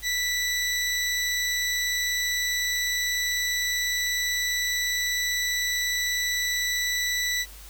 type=tone; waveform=20% pulse; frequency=1971 Hz; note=B6; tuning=4 cents flat; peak=-19 dBFS; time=0.02-7.46 s; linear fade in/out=50 ms; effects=added 50 Hz sine -44 dBFS peak until 7.69 s + white hiss -47 dBFS RMS until 7.69 s